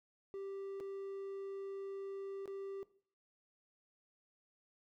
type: tone with dropouts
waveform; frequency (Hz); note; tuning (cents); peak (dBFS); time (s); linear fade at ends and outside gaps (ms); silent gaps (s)
triangle; 392; G4; 0; -40; 0.34-2.83; 0; 0.801-0.807 / 2.457-2.477
effects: noise-tail reverb RT60 0.5 s tail -17 dB re dry